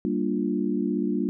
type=chord; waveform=sine; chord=G minor seventh; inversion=none; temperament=equal; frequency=196 / 233.1 / 293.7 / 349.2 Hz; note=G3 / Bb3 / D4 / F4; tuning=0 / 0 / 0 / 0 cents; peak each=-28 / -28 / -28 / -30 dBFS; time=0.05-1.29 s; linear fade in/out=0 ms; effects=none

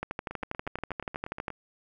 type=two click trains; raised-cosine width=0.5 ms; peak=-17 / -23 dBFS; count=19 / 11; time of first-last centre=0.03-1.482 / 0.31-1.503 s; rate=12.4 / 8.38 Hz; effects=none

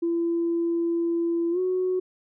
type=tone with pitch glide; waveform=sine; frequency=337.9 to 368.5 Hz; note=E4 to F#4; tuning=+43 to -7 cents; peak=-21 dBFS; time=0.02-2 s; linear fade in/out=10 ms; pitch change=+150 cents; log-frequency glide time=1.51-1.59 s; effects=tanh soft clip ceiling -17 dBFS

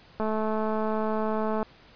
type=click train; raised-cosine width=1 ms; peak=-16 dBFS; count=311; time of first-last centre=0.2-1.629 s; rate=217 Hz; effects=pink hiss -54 dBFS RMS until 1.95 s + resampled to 11025 Hz

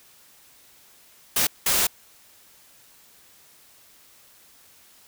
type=noise bursts at uneven times; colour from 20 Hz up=white; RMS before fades=-21 dBFS; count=2; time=1.36-1.47 / 1.66-1.87 s; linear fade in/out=5 ms; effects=white hiss -54 dBFS RMS until 5.07 s

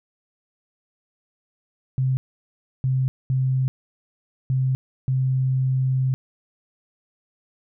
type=tone bursts at uneven times; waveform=sine; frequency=130.81 Hz; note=C3; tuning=in tune; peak=-18 dBFS; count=5; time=1.98-2.17 / 2.84-3.08 / 3.3-3.68 / 4.5-4.75 / 5.08-6.14 s; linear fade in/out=0 ms; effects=none

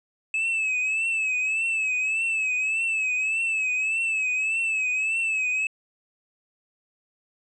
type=tone with vibrato; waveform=triangle; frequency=2594 Hz; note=E7; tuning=28 cents flat; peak=-21 dBFS; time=0.34-5.67 s; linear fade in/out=2 ms; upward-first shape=triangle; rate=1.7 Hz; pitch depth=82 cents each way; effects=resampled to 22050 Hz

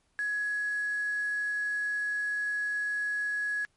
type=tone with quantisation; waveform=sine; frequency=1678 Hz; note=G#6; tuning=17 cents sharp; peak=-28 dBFS; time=0.19-3.65 s; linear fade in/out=0 ms; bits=8; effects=pink hiss -72 dBFS RMS until 3.76 s + MP3 48 kbps

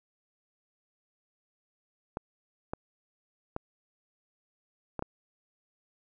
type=clicks; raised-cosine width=1 ms; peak=-19 dBFS; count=5; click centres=2.171 / 2.735 / 3.564 / 4.993 / 5.024 s; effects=none

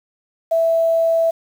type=tone with quantisation; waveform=sine; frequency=659.3 Hz; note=E5; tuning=in tune; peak=-13 dBFS; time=0.51-1.31 s; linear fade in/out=10 ms; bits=7; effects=none

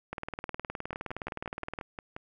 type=two click trains; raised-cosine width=0.5 ms; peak=-23 / -20 dBFS; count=8 / 33; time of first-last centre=0.93-2.165 / 0.13-1.788 s; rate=5.67 / 19.3 Hz; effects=none

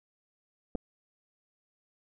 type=clicks; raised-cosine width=2 ms; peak=-21 dBFS; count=2; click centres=0.751 / 0.755 s; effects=none

